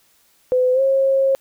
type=tone with pitch glide; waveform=sine; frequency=506 to 539.2 Hz; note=B4 to C#5; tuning=+42 to -48 cents; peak=-13 dBFS; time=0.52-1.35 s; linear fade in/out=0 ms; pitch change=+110 cents; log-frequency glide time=0.73-0.81 s; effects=white hiss -58 dBFS RMS until 1.4 s